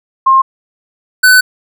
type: tone pair in turn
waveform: sine / square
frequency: 1064 / 1504.7 Hz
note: C6 / F#6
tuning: +29 / +29 cents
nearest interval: tritone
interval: 600 cents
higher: second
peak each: -4 dBFS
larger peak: neither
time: 0.26-0.42 / 1.23-1.41 s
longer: second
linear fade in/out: 10 ms
effects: none